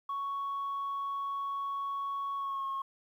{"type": "tone with pitch glide", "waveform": "sine", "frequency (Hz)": [1112, 1086], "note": ["C#6", "C#6"], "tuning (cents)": [5, -36], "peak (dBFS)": -31, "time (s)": [0.09, 2.82], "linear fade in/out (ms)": 5, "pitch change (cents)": -41, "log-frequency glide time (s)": [2.36, 2.65], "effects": ["tanh soft clip ceiling -30 dBFS", "11-bit"]}